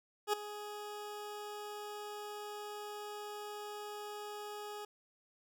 20% pulse tone with ADSR envelope, 416.7 Hz, G#4, 6 cents sharp, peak -23 dBFS, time 0.27-4.85 s, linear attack 61 ms, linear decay 8 ms, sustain -15 dB, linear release 4 ms, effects none

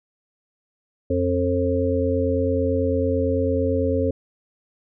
harmonic tone with a mistuned harmonic, 89 Hz, F2, 33 cents sharp, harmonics 1 / 3 / 5 / 6, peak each -24 / -24 / -24 / -24 dBFS, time 1.1-4.11 s, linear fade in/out 5 ms, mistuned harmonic 1, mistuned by -21 cents, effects none

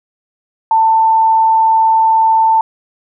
sine tone, 891 Hz, A5, 22 cents sharp, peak -7 dBFS, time 0.71-2.61 s, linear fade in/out 2 ms, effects none

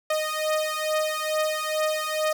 sawtooth beating tone pair, 618 / 620.3 Hz, D#5 / D#5, -12 / -5 cents, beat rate 2.3 Hz, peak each -23 dBFS, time 0.1-2.33 s, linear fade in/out 5 ms, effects none

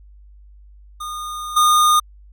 square tone with level steps, 1223 Hz, D#6, 30 cents flat, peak -27 / -12 dBFS, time 1-2 s, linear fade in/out 10 ms, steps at 1.56 s, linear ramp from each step 10 ms, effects added 50 Hz sine -42 dBFS peak until 2.32 s

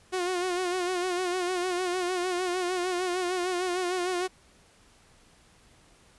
sawtooth tone with vibrato, 361.4 Hz, F#4, 41 cents flat, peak -23 dBFS, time 0.12-4.28 s, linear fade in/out 20 ms, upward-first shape sine, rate 6.6 Hz, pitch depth 57 cents each way, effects pink hiss -59 dBFS RMS until 6.18 s + resampled to 24000 Hz

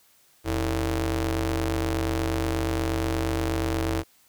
sawtooth ring-modulated tone, 121.2 Hz, B2, 32 cents flat, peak -17 dBFS, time 0.44-4.04 s, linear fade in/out 50 ms, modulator 206 Hz, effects white hiss -60 dBFS RMS until 4.28 s

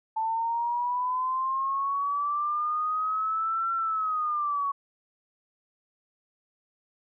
sine linear two-way sweep, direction up then down, 880 to 1357 to 1110 Hz, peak -25 dBFS, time 0.16-4.72 s, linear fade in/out 10 ms, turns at 3.73 s, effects none

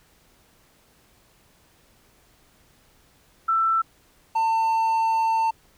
sine / triangle tone pair in turn, 1332 / 898 Hz, E6 / A5, +18 / +35 cents, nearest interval perfect fifth, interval 683 cents, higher first, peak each -18 / -17 dBFS, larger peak second, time 3.48-3.82 / 4.35-5.51 s, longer second, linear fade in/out 10 ms, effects pink hiss -59 dBFS RMS until 5.77 s

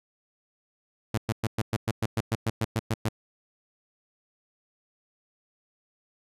sawtooth tone bursts, 111.4 Hz, A2, 22 cents sharp, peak -20 dBFS, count 14, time 1.14-3.088 s, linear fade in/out 5 ms, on 37 ms, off 110 ms, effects resampled to 32000 Hz

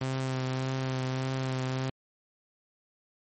sawtooth tone with vibrato, 130.81 Hz, C3, in tune, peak -25 dBFS, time 0.01-1.9 s, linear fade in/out 5 ms, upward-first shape triangle, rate 1.7 Hz, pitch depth 21 cents each way, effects MP3 32 kbps

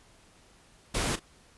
pink noise with echo, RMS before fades -29 dBFS, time 0.94-1.16 s, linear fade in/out 10 ms, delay 37 ms, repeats 1, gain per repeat -15 dB, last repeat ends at 1.197 s, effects pink hiss -59 dBFS RMS until 1.57 s + resampled to 24000 Hz

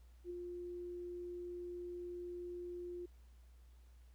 sine tone with ADSR envelope, 352.3 Hz, F4, 15 cents sharp, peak -40 dBFS, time 0.24-3.06 s, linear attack 62 ms, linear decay 10 ms, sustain -3 dB, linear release 8 ms, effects added 60 Hz sine -58 dBFS peak until 4.14 s + pink hiss -75 dBFS RMS until 4.14 s

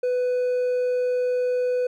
triangle tone with hard clipping, 497.8 Hz, B4, 14 cents sharp, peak -21 dBFS, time 0.03-1.87 s, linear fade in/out 5 ms, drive 5 dB, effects none

